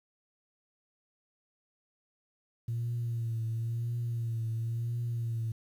sine tone with vibrato, 115.9 Hz, A#2, 10 cents flat, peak -29 dBFS, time 2.68-5.52 s, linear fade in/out 5 ms, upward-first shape triangle, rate 0.97 Hz, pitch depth 52 cents each way, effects tanh soft clip ceiling -27 dBFS + 10-bit

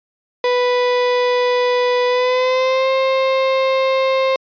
35% pulse tone with pitch glide, 493.9 to 529.3 Hz, B4 to C5, 0 to +20 cents, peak -12 dBFS, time 0.44-4.36 s, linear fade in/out 2 ms, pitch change +120 cents, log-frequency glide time 2.07-2.89 s, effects resampled to 11025 Hz

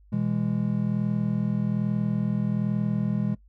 triangle chord, E major, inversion second, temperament just, 123.61 / 164.81 / 206 Hz, B2 / E3 / G#3, +2 / 0 / -14 cents, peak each -27 / -27 / -24 dBFS, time 0.12-3.35 s, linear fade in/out 10 ms, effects noise-tail reverb RT60 0.1 s tail -19 dB re dry + added 50 Hz sine -52 dBFS peak until 3.48 s

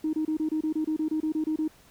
sine tone bursts, 311.8 Hz, D#4, 4 cents sharp, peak -23 dBFS, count 14, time 0.04-1.679 s, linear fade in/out 5 ms, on 92 ms, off 27 ms, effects tanh soft clip ceiling -20 dBFS + pink hiss -57 dBFS RMS until 1.9 s

